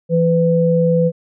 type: tone pair together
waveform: sine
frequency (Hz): 167.19 / 501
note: E3 / B4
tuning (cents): +25 / +25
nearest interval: octave + perfect fifth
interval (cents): 1900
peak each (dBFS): -14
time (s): 0.09-1.12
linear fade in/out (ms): 50
effects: none